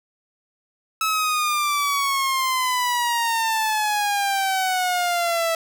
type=exponential sweep; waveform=sawtooth; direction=down; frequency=1302 to 656 Hz; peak=-16 dBFS; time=1.01-5.55 s; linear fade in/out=2 ms; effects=none